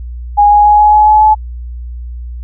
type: tone with pitch steps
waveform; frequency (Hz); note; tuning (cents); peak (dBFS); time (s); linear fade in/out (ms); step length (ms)
sine; 824 / 829.7 / 835.5 / 841.3 / 847.2 / 853.1 / 859; G#5 / G#5 / G#5 / G#5 / G#5 / G#5 / A5; -14 / -2 / +10 / +22 / +34 / +46 / -42; -3; 0.37-1.35; 20; 140
effects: added 60 Hz sine -21 dBFS peak until 2.43 s